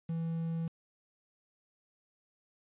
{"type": "tone with quantisation", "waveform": "triangle", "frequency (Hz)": 164.81, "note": "E3", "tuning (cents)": 0, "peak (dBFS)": -30, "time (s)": [0.09, 0.68], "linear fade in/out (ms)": 5, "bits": 9, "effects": ["resampled to 8000 Hz"]}